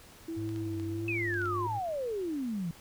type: tone with pitch glide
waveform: sine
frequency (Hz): 328.5 to 354.1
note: E4 to F4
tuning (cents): -6 to +24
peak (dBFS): -34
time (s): 0.28-1.67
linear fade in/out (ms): 5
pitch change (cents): +130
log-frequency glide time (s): 0.86-1.48
type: tone with vibrato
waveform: triangle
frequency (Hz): 102.7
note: G#2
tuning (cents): -19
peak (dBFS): -34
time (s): 0.36-1.8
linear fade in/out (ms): 20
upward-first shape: sine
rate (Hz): 1.6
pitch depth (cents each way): 86
type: clicks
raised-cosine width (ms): 0.2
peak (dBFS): -32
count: 6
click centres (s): 0.491 / 0.561 / 0.798 / 1.341 / 1.417 / 1.457
type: exponential sweep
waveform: sine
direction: down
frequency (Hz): 2628 to 160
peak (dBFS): -31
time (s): 1.08-2.71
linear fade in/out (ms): 2
effects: pink hiss -54 dBFS RMS until 2.8 s